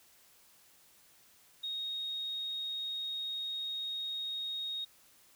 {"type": "tone", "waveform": "sine", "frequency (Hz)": 3738, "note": "A#7", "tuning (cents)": 4, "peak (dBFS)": -35, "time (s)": [1.63, 4.85], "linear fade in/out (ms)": 10, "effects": ["white hiss -63 dBFS RMS until 5.35 s"]}